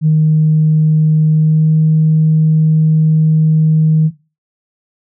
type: tone with pitch glide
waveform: sine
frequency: 155.56 to 157 Hz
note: D#3 to D#3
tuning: 0 to +16 cents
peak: -6 dBFS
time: 0.01-4.11 s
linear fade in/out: 50 ms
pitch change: +16 cents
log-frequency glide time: 1.31-1.73 s
effects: noise-tail reverb RT60 0.3 s tail -17 dB re dry + tanh soft clip ceiling -2 dBFS